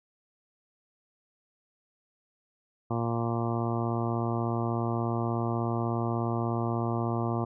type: harmonic tone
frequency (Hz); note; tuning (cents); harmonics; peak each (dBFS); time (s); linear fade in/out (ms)
116.54; A#2; 0; 1 / 2 / 3 / 4 / 5 / 6 / 7 / 8 / 9 / 10; -30 / -33 / -34 / -40 / -41 / -37 / -41 / -42 / -40 / -41; 2.9-7.45; 10
effects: none